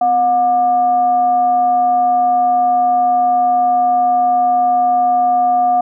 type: tone with frequency modulation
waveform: sine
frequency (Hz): 722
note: F#5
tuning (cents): -43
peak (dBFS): -10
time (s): 0.01-5.81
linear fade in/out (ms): 5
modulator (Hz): 467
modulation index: 0.26
effects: none